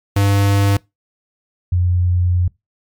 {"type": "tone pair in turn", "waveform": ["square", "sine"], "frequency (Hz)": [99.9, 89.03], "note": ["G2", "F2"], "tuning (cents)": [33, 34], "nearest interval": "major second", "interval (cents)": 199, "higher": "first", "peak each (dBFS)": -12, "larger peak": "neither", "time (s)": [[0.16, 0.77], [1.72, 2.48]], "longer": "second", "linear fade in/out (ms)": 5, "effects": ["noise-tail reverb RT60 0.2 s tail -23 dB re dry", "MP3 96 kbps"]}